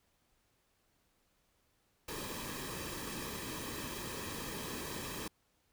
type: noise with comb filter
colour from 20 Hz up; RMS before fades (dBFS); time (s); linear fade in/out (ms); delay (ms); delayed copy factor
pink; -42; 2.08-5.28; 5; 1.4; -0.6
effects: pink hiss -75 dBFS RMS until 5.72 s